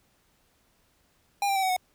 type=tone with pitch steps; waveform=square; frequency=806 / 787.6 / 769.6 / 752 / 734.8 Hz; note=G5 / G5 / G5 / F#5 / F#5; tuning=+48 / +8 / -32 / +28 / -12 cents; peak=-24 dBFS; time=1.42-1.765 s; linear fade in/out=2 ms; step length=69 ms; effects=pink hiss -67 dBFS RMS until 1.94 s